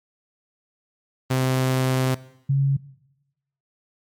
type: tone pair in turn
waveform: sawtooth / sine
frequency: 130 / 137.75 Hz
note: C3 / C#3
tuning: -11 / -11 cents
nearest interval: minor second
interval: 100 cents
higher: second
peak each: -15 / -16 dBFS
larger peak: first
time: 1.3-2.15 / 2.49-2.77 s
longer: first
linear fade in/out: 10 ms
effects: noise-tail reverb RT60 0.9 s tail -19 dB re dry + MP3 96 kbps

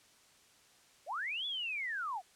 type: linear two-way sweep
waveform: sine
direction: up then down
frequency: 494.3 to 3472 to 671 Hz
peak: -35 dBFS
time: 1.06-2.22 s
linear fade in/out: 50 ms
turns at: 1.46 s
effects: white hiss -64 dBFS RMS until 2.35 s + low-pass 9000 Hz 12 dB/octave

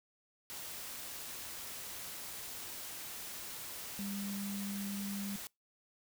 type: tone in noise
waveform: sine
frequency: 200 Hz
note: G3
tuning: 35 cents sharp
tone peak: -38 dBFS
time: 3.99-5.36 s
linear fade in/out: 0 ms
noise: white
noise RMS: -45 dBFS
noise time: 0.5-5.47 s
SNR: +4 dB
effects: noise-tail reverb RT60 0.2 s tail -25 dB re dry

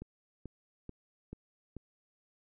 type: click train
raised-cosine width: 3 ms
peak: -30 dBFS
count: 5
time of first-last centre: 0.02-1.767 s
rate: 2.29 Hz
effects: none

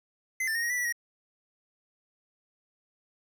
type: tone with pitch steps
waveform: square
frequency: 2054 / 1780 / 1855 / 1885 / 1973 / 1951 / 1889 Hz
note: C7 / A6 / A#6 / A#6 / B6 / B6 / A#6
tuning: -33 / +20 / -9 / +19 / -2 / -22 / +22 cents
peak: -28 dBFS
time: 0.4-0.925 s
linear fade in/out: 5 ms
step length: 75 ms
effects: none

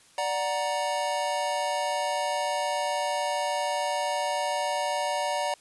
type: chord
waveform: square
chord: D augmented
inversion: none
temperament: equal with one note detuned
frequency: 587.3 / 740 / 937.7 Hz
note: D5 / F#5 / A#5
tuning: 0 / 0 / +10 cents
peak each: -31 / -32 / -31 dBFS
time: 0.18-5.54 s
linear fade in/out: 2 ms
effects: white hiss -57 dBFS RMS until 5.6 s + resampled to 24000 Hz

